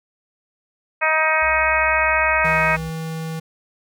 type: harmonic tone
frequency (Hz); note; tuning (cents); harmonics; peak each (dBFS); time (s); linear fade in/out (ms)
314.8; D#4; +20; 2 / 3 / 4 / 5 / 6 / 7 / 8; -23 / -23 / -23 / -23 / -23 / -23 / -23; 1.01-2.77; 20
type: tone with pitch glide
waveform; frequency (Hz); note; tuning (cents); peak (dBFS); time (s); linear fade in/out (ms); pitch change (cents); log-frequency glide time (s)
triangle; 63 to 64.47; B1 to C2; +35 to -25; -31; 1.42-2.9; 5; +40; 1.62-2.77
type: tone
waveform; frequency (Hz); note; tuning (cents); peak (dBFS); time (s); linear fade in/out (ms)
square; 161.3; E3; -37; -26; 2.44-3.4; 10
effects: none